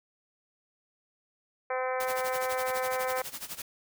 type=harmonic tone; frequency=256.8 Hz; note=C4; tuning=32 cents flat; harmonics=2 / 3 / 4 / 5 / 6 / 7 / 8 / 9; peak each=-31 / -35 / -37 / -39 / -41 / -42 / -43 / -44 dBFS; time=1.7-3.22 s; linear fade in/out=5 ms
type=noise with tremolo; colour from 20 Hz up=white; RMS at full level=-37 dBFS; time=2-3.62 s; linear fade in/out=2 ms; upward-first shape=sine; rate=12 Hz; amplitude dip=85%
effects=none